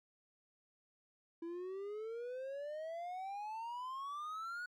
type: exponential sweep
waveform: triangle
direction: up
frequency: 330.6 to 1474 Hz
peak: -39 dBFS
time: 1.42-4.66 s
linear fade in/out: 5 ms
effects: MP3 96 kbps